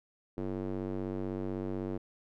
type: tone with band-pass filter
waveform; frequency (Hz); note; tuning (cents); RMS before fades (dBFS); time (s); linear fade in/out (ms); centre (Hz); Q
square; 48; G1; -36; -36; 0.37-1.98; 10; 340; 1.7
effects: none